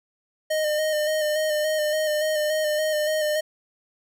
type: tone with vibrato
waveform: square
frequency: 613 Hz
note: D#5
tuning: 26 cents flat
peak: -22 dBFS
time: 0.5-3.41 s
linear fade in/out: 10 ms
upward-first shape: square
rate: 3.5 Hz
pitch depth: 25 cents each way
effects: none